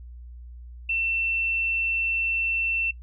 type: tone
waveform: sine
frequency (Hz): 2690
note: E7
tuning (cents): +34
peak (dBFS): -23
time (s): 0.89-2.91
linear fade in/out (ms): 5
effects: noise-tail reverb RT60 0.1 s tail -19 dB re dry + added 60 Hz sine -39 dBFS peak until 3.02 s